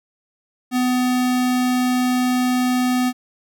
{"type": "tone", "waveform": "square", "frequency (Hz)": 250.9, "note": "B3", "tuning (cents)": 28, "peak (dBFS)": -17, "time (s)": [0.71, 3.13], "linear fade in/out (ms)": 50, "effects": []}